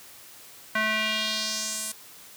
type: tone with band-pass filter sweep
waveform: square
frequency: 217 Hz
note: A3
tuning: 24 cents flat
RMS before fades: -28 dBFS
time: 0.75-1.92 s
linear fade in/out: 5 ms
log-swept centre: 1700 to 9800 Hz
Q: 2.1
effects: white hiss -48 dBFS RMS until 2.36 s + high-pass 80 Hz 12 dB/octave